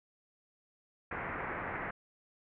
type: low-pass noise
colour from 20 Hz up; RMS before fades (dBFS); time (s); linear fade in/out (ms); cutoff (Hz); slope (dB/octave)
white; -39; 1.11-1.91; 5; 2100; 48
effects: none